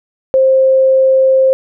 sine tone, 528 Hz, C5, 16 cents sharp, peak -6 dBFS, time 0.34-1.53 s, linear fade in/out 0 ms, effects none

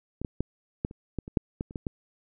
clicks, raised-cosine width 3 ms, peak -21 / -17 / -14 / -14 / -30 / -17 / -26 / -9 / -17 / -30 / -19 / -17 dBFS, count 12, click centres 0.216 / 0.248 / 0.406 / 0.849 / 0.911 / 1.187 / 1.279 / 1.372 / 1.609 / 1.709 / 1.758 / 1.868 s, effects none

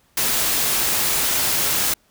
white noise, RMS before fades -20 dBFS, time 0.17-1.94 s, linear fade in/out 5 ms, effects pink hiss -60 dBFS RMS until 2.1 s

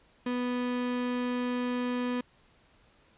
35% pulse tone, 246.9 Hz, B3, in tune, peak -27 dBFS, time 0.26-2.21 s, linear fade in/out 5 ms, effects pink hiss -63 dBFS RMS until 3.17 s + resampled to 8000 Hz

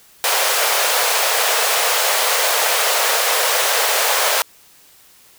pink high-pass noise, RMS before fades -17 dBFS, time 0.24-4.42 s, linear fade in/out 0 ms, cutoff 470 Hz, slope 48 dB/octave, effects white hiss -49 dBFS RMS until 5.38 s

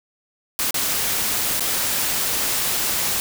white noise with dropouts, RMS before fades -22 dBFS, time 0.59-3.2 s, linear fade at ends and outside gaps 0 ms, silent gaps 0.708-0.743 / 1.596-1.606 s, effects none

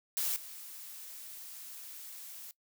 blue noise with level steps, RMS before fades -33 / -47 dBFS, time 0.17-2.51 s, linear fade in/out 0 ms, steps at 0.36 s, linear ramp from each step 2 ms, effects noise-tail reverb RT60 0.1 s tail -20 dB re dry

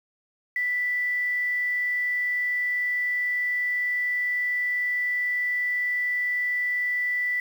sine tone with quantisation, 1975.5 Hz, B6, in tune, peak -23 dBFS, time 0.56-7.4 s, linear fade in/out 2 ms, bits 8, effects none

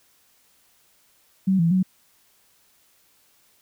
sine tone with pitch steps, 190.5 / 166.9 / 186.1 Hz, G3 / E3 / F#3, -49 / +22 / +10 cents, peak -16 dBFS, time 1.47-1.83 s, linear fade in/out 10 ms, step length 120 ms, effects white hiss -61 dBFS RMS until 3.61 s

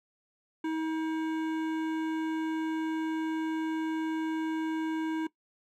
sine tone with hard clipping, 318.6 Hz, D#4, 41 cents sharp, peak -31 dBFS, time 0.64-5.27 s, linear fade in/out 5 ms, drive 14 dB, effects noise-tail reverb RT60 0.1 s tail -19 dB re dry

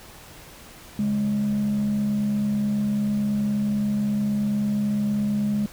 sine tone pair together, 138.62 / 207.7 Hz, C#3 / G#3, 0 / 0 cents, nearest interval perfect fifth, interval 700 cents, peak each -30 / -19 dBFS, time 0.99-5.66 s, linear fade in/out 2 ms, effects tanh soft clip ceiling -18 dBFS + pink hiss -45 dBFS RMS until 5.72 s

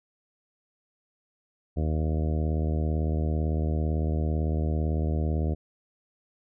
harmonic tone, 77.9 Hz, D#2, 3 cents sharp, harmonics 1 / 2 / 3 / 4 / 5 / 6 / 7 / 8 / 9, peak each -25 / -31 / -35 / -37 / -39 / -41 / -42 / -43 / -44 dBFS, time 1.76-5.55 s, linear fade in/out 20 ms, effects none

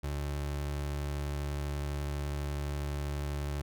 30% pulse tone, 72.1 Hz, D2, 31 cents flat, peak -30 dBFS, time 0.03-3.62 s, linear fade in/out 10 ms, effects none

